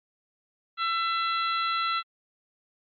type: harmonic tone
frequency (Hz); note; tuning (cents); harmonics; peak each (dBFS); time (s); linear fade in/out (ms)
670; E5; +28; 2 / 3 / 4 / 5 / 6; -26 / -36 / -36 / -37 / -35; 0.77-2.03; 50
effects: Opus 48 kbps